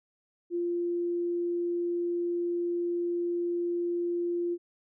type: tone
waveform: sine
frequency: 347 Hz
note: F4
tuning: 11 cents flat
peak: -27 dBFS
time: 0.5-4.58 s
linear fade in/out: 50 ms
effects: none